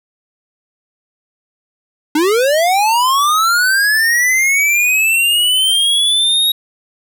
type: linear sweep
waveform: square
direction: up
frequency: 290 to 3800 Hz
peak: -11 dBFS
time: 2.15-6.52 s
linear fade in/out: 5 ms
effects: none